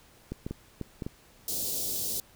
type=clicks; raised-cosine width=3 ms; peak=-21 dBFS; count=6; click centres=0.32 / 0.465 / 0.51 / 0.813 / 1.022 / 1.065 s
type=band-stop noise; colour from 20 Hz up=white; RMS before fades=-32 dBFS; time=1.48-2.2 s; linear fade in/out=2 ms; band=580 to 4000 Hz; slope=24 dB/octave
effects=pink hiss -58 dBFS RMS until 2.35 s